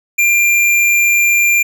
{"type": "tone with hard clipping", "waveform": "sine", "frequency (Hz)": 2384, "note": "D7", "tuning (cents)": 25, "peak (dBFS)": -10, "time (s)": [0.18, 1.63], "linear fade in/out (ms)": 10, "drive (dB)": 17, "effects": []}